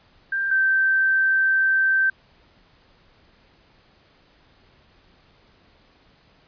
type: tone pair in turn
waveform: sine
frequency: 1583 / 1556.7 Hz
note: G6 / G6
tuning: +17 / -13 cents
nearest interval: unison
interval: 30 cents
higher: first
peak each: -21 / -16 dBFS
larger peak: second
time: 0.32-0.51 / 0.51-2.1 s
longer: second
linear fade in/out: 5 ms
effects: pink hiss -57 dBFS RMS until 6.47 s + resampled to 11025 Hz